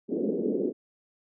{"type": "band-pass noise", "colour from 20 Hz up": "white", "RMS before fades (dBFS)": -28, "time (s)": [0.08, 0.73], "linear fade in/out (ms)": 50, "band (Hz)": [200, 460], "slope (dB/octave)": 48, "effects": []}